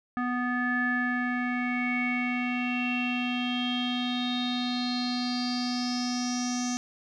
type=tone with low-pass filter sweep; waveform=square; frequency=246.9 Hz; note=B3; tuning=in tune; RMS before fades=-29 dBFS; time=0.17-6.77 s; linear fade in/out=0 ms; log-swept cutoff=1500 to 6200 Hz; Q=8.9; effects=none